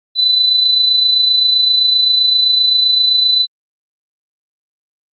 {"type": "tone with amplitude modulation", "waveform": "sine", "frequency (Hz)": 4000, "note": "B7", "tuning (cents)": 21, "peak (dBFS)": -7, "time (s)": [0.15, 3.47], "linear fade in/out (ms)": 50, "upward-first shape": "sine", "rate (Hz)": 27.7, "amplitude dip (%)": 45, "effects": ["Opus 48 kbps"]}